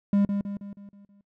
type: tone with echo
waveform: triangle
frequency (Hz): 201.1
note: G3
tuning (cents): +44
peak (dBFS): -16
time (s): 0.13-0.25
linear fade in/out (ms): 2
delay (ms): 160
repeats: 6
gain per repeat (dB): -6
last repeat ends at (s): 1.21
effects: noise-tail reverb RT60 0.1 s tail -24 dB re dry